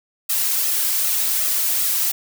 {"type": "noise with flanger", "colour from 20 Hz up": "blue", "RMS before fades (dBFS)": -20, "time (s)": [0.29, 2.12], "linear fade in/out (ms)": 10, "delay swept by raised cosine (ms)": [1.5, 3.2], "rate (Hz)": 2.6, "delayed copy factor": 0.65, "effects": []}